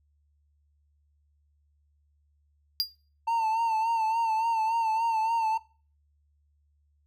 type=tone with exponential decay; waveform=square; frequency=4801 Hz; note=D8; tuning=37 cents sharp; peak=-20 dBFS; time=2.8-2.92 s; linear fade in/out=0 ms; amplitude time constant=25 ms
type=tone with vibrato; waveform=triangle; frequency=900 Hz; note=A5; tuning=39 cents sharp; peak=-22 dBFS; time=3.27-5.58 s; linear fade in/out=10 ms; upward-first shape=sine; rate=3.5 Hz; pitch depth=51 cents each way
effects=noise-tail reverb RT60 0.4 s tail -21 dB re dry + added 73 Hz sine -65 dBFS peak until 7.06 s